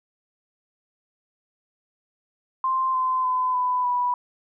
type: tone with pitch steps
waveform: sine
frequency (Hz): 1046.5 / 1030.3 / 1014.4 / 998.7 / 983.2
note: C6 / C6 / B5 / B5 / B5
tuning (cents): 0 / -27 / +46 / +19 / -8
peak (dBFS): -20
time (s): 2.64-4.14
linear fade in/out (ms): 2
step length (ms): 300
effects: none